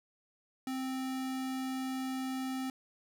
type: tone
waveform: square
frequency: 261.6 Hz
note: C4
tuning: in tune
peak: -35 dBFS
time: 0.67-2.7 s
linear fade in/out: 2 ms
effects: none